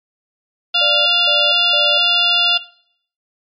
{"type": "harmonic tone", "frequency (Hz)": 698.5, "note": "F5", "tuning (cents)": 0, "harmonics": [1, 2, 4, 5, 6, 7], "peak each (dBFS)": [-25, -23, -15, -16, -25, -24], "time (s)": [0.74, 2.58], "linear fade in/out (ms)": 10}
{"type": "tone bursts", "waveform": "sine", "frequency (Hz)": 590, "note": "D5", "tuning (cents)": 8, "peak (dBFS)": -20, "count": 3, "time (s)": [0.81, 1.98], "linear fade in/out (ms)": 5, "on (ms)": 250, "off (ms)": 210}
{"effects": ["noise-tail reverb RT60 0.6 s tail -17 dB re dry", "MP3 64 kbps"]}